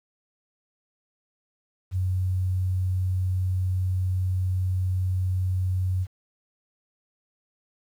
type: tone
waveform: sine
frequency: 92.5 Hz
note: F#2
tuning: in tune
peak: -22 dBFS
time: 1.91-6.07 s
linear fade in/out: 50 ms
effects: 9-bit